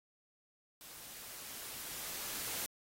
white noise with level ramp, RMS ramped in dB -52 to -39 dBFS, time 0.81-2.66 s, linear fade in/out 0 ms, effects AAC 48 kbps

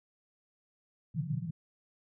pink band-pass noise, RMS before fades -35 dBFS, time 1.14-1.51 s, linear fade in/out 10 ms, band 120 to 180 Hz, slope 96 dB/octave, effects none

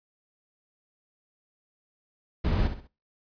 brown noise with echo, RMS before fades -25 dBFS, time 2.44-2.68 s, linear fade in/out 10 ms, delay 65 ms, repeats 3, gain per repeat -9 dB, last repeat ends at 2.875 s, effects noise-tail reverb RT60 0.3 s tail -21 dB re dry + resampled to 11025 Hz

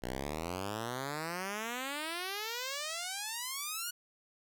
5% pulse exponential sweep, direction up, 58.8 to 1469 Hz, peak -25 dBFS, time 0.02-3.91 s, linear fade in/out 10 ms, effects none

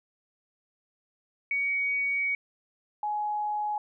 sine tone pair in turn, 2249 / 839.5 Hz, C#7 / G#5, +24 / +18 cents, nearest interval octave + perfect fourth, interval 1706 cents, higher first, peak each -25 / -27 dBFS, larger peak first, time 1.51-2.35 / 3.03-3.78 s, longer first, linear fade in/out 2 ms, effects none

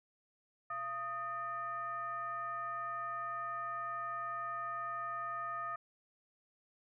sine tone with frequency modulation, 1244.5 Hz, D#6, in tune, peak -37 dBFS, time 0.7-5.76 s, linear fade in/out 5 ms, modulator 561 Hz, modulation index 0.65, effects none

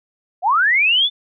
sine linear sweep, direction up, 659.3 to 3567 Hz, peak -12 dBFS, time 0.42-1.1 s, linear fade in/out 50 ms, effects none

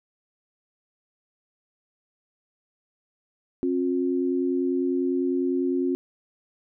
sine tone pair together, 268.7 / 358.7 Hz, C4 / F4, +46 / +46 cents, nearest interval perfect fourth, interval 500 cents, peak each -24 / -25 dBFS, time 3.63-5.95 s, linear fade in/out 0 ms, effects none

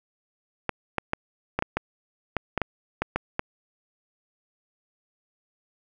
clicks, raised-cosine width 0.5 ms, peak -9 dBFS, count 12, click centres 0.693 / 0.983 / 1.134 / 1.59 / 1.624 / 1.77 / 2.367 / 2.577 / 2.617 / 3.02 / 3.16 / 3.394 s, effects none

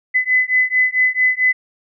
sine beating tone pair, 2012 / 2016.5 Hz, B6 / B6, +32 / +36 cents, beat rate 4.5 Hz, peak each -16 dBFS, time 0.14-1.53 s, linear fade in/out 20 ms, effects none

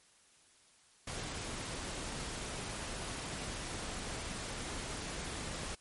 pink noise, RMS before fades -41 dBFS, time 1.07-5.75 s, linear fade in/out 5 ms, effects white hiss -65 dBFS RMS until 5.8 s + MP3 48 kbps

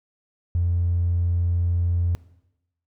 triangle tone, 86.7 Hz, F2, 12 cents flat, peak -15 dBFS, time 0.55-2.15 s, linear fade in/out 0 ms, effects noise-tail reverb RT60 0.9 s tail -22 dB re dry + tanh soft clip ceiling -16 dBFS

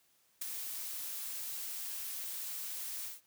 blue noise with ADSR envelope, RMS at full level -35 dBFS, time 0.41-3.21 s, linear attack 9 ms, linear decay 9 ms, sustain -6 dB, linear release 160 ms, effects white hiss -71 dBFS RMS until 3.26 s + high-pass 60 Hz 12 dB/octave

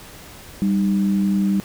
sine tone pair together, 196.66 / 307.7 Hz, G3 / D#4, +6 / -19 cents, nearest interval minor sixth, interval 775 cents, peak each -16 / -26 dBFS, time 0.62-1.6 s, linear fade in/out 0 ms, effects pink hiss -41 dBFS RMS until 1.64 s

